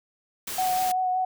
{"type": "noise", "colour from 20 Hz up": "white", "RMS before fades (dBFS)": -33, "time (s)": [0.47, 0.92], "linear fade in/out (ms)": 5}
{"type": "tone with vibrato", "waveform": "sine", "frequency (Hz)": 740, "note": "F#5", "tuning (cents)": 0, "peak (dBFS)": -22, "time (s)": [0.58, 1.25], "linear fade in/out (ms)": 5, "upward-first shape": "sine", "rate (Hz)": 5.3, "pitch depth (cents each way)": 17}
{"effects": []}